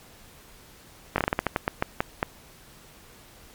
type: slowing click train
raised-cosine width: 0.5 ms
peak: -7 dBFS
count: 13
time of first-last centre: 1.16-2.229 s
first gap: 21 ms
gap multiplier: 1.24
effects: pink hiss -51 dBFS RMS until 3.54 s + MP3 96 kbps